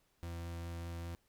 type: tone with vibrato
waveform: 40% pulse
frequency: 84.9 Hz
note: F2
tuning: 48 cents flat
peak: -40 dBFS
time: 0.23-1.15 s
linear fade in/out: 0 ms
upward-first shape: triangle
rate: 5 Hz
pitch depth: 9 cents each way
effects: pink hiss -75 dBFS RMS until 1.28 s